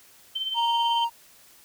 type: tone with tremolo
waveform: sine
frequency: 3099 Hz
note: G7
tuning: 21 cents flat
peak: -24 dBFS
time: 0.35-1.05 s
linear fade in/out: 10 ms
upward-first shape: triangle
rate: 18 Hz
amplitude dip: 65%
type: tone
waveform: triangle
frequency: 932.3 Hz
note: A#5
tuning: in tune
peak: -20 dBFS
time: 0.54-1.1 s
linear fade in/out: 50 ms
effects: white hiss -54 dBFS RMS until 1.64 s